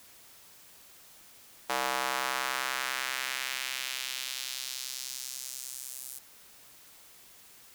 square tone with high-pass filter sweep, 65.1 Hz, C2, 8 cents flat, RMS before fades -35 dBFS, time 1.69-6.19 s, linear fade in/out 10 ms, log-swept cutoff 770 to 9700 Hz, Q 1.2, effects white hiss -55 dBFS RMS until 7.74 s

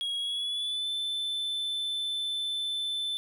triangle tone with pitch glide, 3308 to 3525 Hz, G#7 to A7, -8 to +2 cents, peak -28 dBFS, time 0.01-3.17 s, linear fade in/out 0 ms, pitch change +110 cents, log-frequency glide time 0.18-0.88 s, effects none

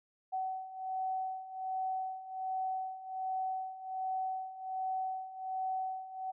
sine beating tone pair, 754 / 755.3 Hz, F#5 / F#5, +32 / +35 cents, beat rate 1.3 Hz, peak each -40 / -36 dBFS, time 0.32-6.32 s, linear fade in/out 20 ms, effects none

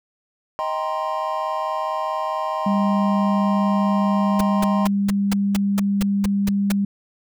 triangle chord, C minor seventh, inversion first, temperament just, 627.9 / 784.9 / 941.9 / 1046.5 Hz, Eb5 / G5 / Bb5 / C6, +16 / +2 / +18 / 0 cents, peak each -25 / -27 / -27 / -24 dBFS, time 0.59-4.87 s, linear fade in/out 0 ms
sine tone, 199.7 Hz, G3, 32 cents sharp, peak -17 dBFS, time 2.66-6.85 s, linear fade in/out 5 ms
pink noise bursts, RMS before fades -25 dBFS, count 11, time 4.39-6.721 s, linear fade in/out 5 ms, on 21 ms, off 210 ms
effects none

